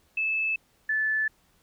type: tone pair in turn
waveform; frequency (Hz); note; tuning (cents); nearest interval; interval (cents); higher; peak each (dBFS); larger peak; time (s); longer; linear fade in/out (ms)
sine; 2617 / 1742.9; E7 / A6; -13 / -17; perfect fifth; 704; first; -24 / -23; second; 0.17-0.56 / 0.89-1.28; neither; 5
effects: pink hiss -65 dBFS RMS until 1.62 s